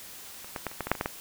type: clicks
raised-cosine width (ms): 0.5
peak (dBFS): -29 / -17 / -15 / -28 / -15 / -17 / -6 / -22 / -12 / -13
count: 10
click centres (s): 0.445 / 0.562 / 0.667 / 0.715 / 0.807 / 0.87 / 0.916 / 0.952 / 1.011 / 1.059
effects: white hiss -45 dBFS RMS until 1.2 s